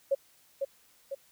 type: tone with echo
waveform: sine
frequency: 549 Hz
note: C#5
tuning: 17 cents flat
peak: -22 dBFS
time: 0.11-0.15 s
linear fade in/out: 10 ms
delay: 500 ms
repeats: 2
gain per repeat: -5 dB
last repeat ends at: 1.15 s
effects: white hiss -63 dBFS RMS until 1.31 s